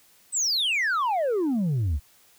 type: exponential sweep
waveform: sine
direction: down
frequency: 8400 to 64.7 Hz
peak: -19 dBFS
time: 0.32-2 s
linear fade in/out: 50 ms
effects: tanh soft clip ceiling -21 dBFS + white hiss -58 dBFS RMS until 2.38 s